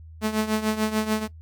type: tone with tremolo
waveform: sawtooth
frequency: 216.5 Hz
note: A3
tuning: 28 cents flat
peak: -15 dBFS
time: 0.21-1.28 s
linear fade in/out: 50 ms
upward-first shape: triangle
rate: 6.8 Hz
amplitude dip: 80%
effects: noise-tail reverb RT60 0.1 s tail -18 dB re dry + added 80 Hz sine -41 dBFS peak until 1.41 s